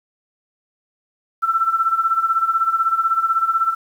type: tone with tremolo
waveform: sine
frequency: 1337 Hz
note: E6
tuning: 24 cents sharp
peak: -12 dBFS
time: 1.42-3.75 s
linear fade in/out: 20 ms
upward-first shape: sine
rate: 16 Hz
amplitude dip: 75%
effects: 8-bit